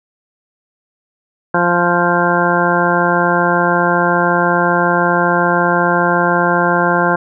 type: harmonic tone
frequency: 174.61 Hz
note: F3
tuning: in tune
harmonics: 1 / 2 / 3 / 4 / 5 / 6 / 8 / 9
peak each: -19 / -19 / -19 / -19 / -19 / -19 / -19 / -19 dBFS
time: 1.54-7.16 s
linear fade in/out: 5 ms
effects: none